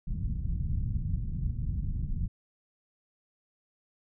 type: low-pass noise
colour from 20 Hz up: pink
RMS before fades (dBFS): -31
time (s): 0.07-2.28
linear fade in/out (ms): 10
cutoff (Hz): 160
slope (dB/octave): 24
effects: none